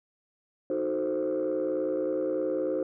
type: chord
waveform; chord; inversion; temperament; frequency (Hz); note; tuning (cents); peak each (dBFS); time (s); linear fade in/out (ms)
sine; D# diminished seventh; none; equal; 311.1 / 370 / 440 / 523.3; D#4 / F#4 / A4 / C5; 0 / 0 / 0 / 0; -31 / -31 / -34 / -28; 0.7-2.83; 2
effects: tanh soft clip ceiling -21 dBFS